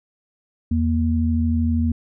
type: tone pair together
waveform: sine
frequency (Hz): 82.7 / 235.3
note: E2 / A#3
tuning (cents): +6 / +16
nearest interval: octave + tritone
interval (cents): 1810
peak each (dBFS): -19 / -20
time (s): 0.71-1.92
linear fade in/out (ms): 5
effects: none